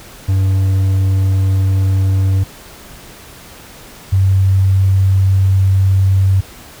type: tone pair in turn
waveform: triangle / sine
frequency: 95.9 / 95.9 Hz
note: G2 / G2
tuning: -37 / -37 cents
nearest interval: unison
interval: 0 cents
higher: neither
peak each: -8 dBFS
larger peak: neither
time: 0.28-2.44 / 4.12-6.41 s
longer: second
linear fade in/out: 10 ms
effects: pink hiss -37 dBFS RMS until 6.8 s